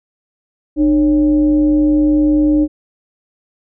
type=tone with frequency modulation; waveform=sine; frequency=301.6 Hz; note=D4; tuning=46 cents sharp; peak=-9 dBFS; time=0.76-2.68 s; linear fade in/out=50 ms; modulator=252 Hz; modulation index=0.4; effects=none